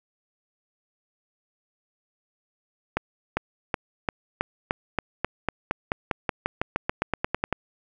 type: accelerating click train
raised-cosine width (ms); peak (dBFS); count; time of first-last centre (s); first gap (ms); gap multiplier
0.5; -8; 23; 2.97-7.527; 400; 0.93
effects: none